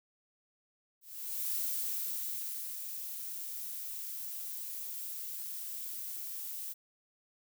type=noise with ADSR envelope; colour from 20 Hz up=violet; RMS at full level=-34 dBFS; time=1.01-6.74 s; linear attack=510 ms; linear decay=1200 ms; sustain=-7 dB; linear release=22 ms; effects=none